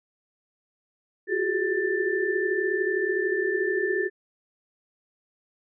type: tone cluster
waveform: sine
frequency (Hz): 349.4 / 366.9 / 380.5 / 419.9 / 1771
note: F4 / F#4 / F#4 / G#4 / A6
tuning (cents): +1 / -15 / +48 / +19 / +11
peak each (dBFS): -32 / -34 / -27 / -29 / -28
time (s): 1.27-4.1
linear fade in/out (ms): 50
effects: none